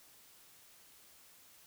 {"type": "silence", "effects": ["white hiss -61 dBFS RMS until 1.66 s"]}